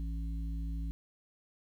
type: harmonic tone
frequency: 55.4 Hz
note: A1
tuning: 13 cents sharp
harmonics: 1 / 3 / 5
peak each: -34 / -44 / -48 dBFS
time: 0-0.91 s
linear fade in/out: 0 ms
effects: 11-bit